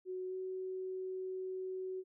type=tone with pitch glide; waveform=sine; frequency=369.9 to 374.2 Hz; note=F#4 to F#4; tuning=0 to +20 cents; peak=-38 dBFS; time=0.05-2.04 s; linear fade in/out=50 ms; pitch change=+20 cents; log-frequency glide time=0.28-0.34 s; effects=none